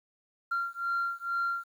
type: beating tone pair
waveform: sine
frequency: 1380 / 1382.2 Hz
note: F6 / F6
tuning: -21 / -18 cents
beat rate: 2.2 Hz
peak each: -31 dBFS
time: 0.51-1.64 s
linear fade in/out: 10 ms
effects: tanh soft clip ceiling -24 dBFS + 10-bit